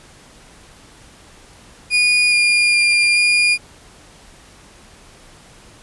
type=tone with pitch steps; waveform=35% pulse; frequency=2451 / 2419 / 2403 / 2427 Hz; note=D#7 / D#7 / D7 / D#7; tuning=-27 / -49 / +39 / -44 cents; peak=-10 dBFS; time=1.9-3.58 s; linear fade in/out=50 ms; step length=420 ms; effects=pink hiss -45 dBFS RMS until 5.82 s + resampled to 24000 Hz